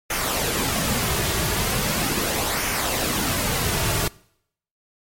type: noise with flanger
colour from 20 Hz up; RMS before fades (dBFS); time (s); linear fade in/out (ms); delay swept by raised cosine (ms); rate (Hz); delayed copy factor
pink; -23; 0.1-4.08; 5; 0.24 to 3.94; 0.39; -0.5
effects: noise-tail reverb RT60 0.7 s tail -23 dB re dry + MP3 64 kbps